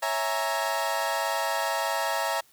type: chord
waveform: 30% pulse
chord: A# half-diminished seventh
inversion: first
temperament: equal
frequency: 554.4 / 659.3 / 830.6 / 932.3 Hz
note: C#5 / E5 / G#5 / A#5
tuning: 0 / 0 / 0 / 0 cents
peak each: -31 / -28 / -30 / -27 dBFS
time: 0.02-2.41 s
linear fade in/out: 10 ms
effects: white hiss -60 dBFS RMS until 2.52 s